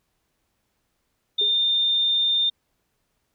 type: tone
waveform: sine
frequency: 3615 Hz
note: A7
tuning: 46 cents sharp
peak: -18 dBFS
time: 1.38-2.5 s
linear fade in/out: 10 ms
type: tone with exponential decay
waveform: sine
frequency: 411.8 Hz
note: G#4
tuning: 15 cents flat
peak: -28 dBFS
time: 1.41-1.59 s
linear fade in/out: 5 ms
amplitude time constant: 38 ms
effects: pink hiss -73 dBFS RMS until 3.34 s